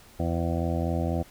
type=harmonic tone; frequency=84 Hz; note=E2; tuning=33 cents sharp; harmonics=1 / 2 / 3 / 4 / 6 / 7 / 8 / 9; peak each=-28 / -31 / -33 / -34 / -36 / -36 / -37 / -38 dBFS; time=0.19-1.23 s; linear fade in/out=10 ms; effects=pink hiss -53 dBFS RMS until 1.3 s